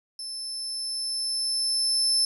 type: tone with level ramp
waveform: 35% pulse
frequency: 5274 Hz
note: E8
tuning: in tune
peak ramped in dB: -31 to -17 dBFS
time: 0.19-2.25 s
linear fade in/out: 2 ms
effects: none